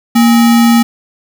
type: tone with sample-and-hold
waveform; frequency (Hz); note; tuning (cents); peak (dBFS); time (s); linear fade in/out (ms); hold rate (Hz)
sine; 233.1; A#3; 0; -4; 0.15-0.83; 10; 1050
effects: none